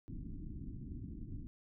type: low-pass noise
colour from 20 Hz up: pink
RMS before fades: -45 dBFS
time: 0.08-1.47 s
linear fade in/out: 0 ms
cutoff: 310 Hz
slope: 48 dB/octave
effects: none